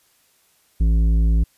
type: tone with tanh clipping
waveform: sine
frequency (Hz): 55.2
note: A1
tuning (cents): +6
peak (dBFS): -15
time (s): 0.8-1.44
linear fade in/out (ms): 10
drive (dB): 10
effects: white hiss -60 dBFS RMS until 1.57 s + resampled to 32000 Hz